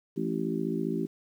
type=harmonic tone with a mistuned harmonic; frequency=55 Hz; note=A1; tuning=in tune; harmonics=3 / 4 / 5 / 6 / 7; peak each=-34 / -34 / -34 / -34 / -34 dBFS; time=0.16-1.07 s; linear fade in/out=20 ms; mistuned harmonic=3; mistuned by=+45 cents; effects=10-bit